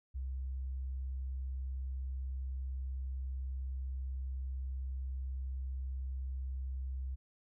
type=tone; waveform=sine; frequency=65.41 Hz; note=C2; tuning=in tune; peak=-36 dBFS; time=0.14-7.16 s; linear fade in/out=20 ms; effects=none